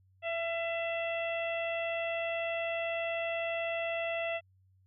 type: harmonic tone with a mistuned harmonic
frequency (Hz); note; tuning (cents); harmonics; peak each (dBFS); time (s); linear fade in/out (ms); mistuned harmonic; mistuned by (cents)
668; E5; +23; 1 / 2 / 3 / 4 / 5; -33 / -46 / -40 / -38 / -48; 0.22-4.41; 50; 2; +25
effects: added 94 Hz sine -63 dBFS peak until 4.86 s